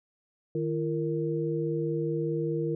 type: tone cluster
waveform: sine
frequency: 154.7 / 338.1 / 463 Hz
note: D#3 / E4 / A#4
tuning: -10 / +44 / -12 cents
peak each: -31 dBFS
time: 0.55-2.75 s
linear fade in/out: 2 ms
effects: none